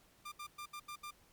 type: tone bursts at uneven times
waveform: sawtooth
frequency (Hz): 1193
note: D6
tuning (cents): +27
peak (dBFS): -40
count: 6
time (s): 0.25-0.32 / 0.39-0.47 / 0.58-0.66 / 0.73-0.8 / 0.88-0.96 / 1.03-1.11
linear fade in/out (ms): 10
effects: pink hiss -67 dBFS RMS until 1.32 s + MP3 96 kbps